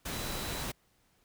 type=tone in noise; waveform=sine; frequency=3951 Hz; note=B7; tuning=in tune; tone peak=-46 dBFS; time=0.12-0.64 s; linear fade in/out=10 ms; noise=pink; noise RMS=-37 dBFS; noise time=0.05-0.72 s; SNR=-12 dB; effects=pink hiss -70 dBFS RMS until 1.24 s